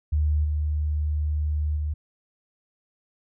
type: tone with level steps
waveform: sine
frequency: 75.4 Hz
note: D2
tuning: 46 cents sharp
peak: -19 / -22 / -24 dBFS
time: 0.12-1.94 s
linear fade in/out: 10 ms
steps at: 0.44 / 1.76 s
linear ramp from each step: 10 ms
effects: none